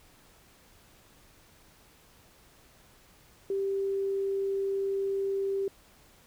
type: tone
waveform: sine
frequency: 392 Hz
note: G4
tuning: in tune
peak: -27 dBFS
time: 3.5-5.68 s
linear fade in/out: 2 ms
effects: pink hiss -59 dBFS RMS until 6.26 s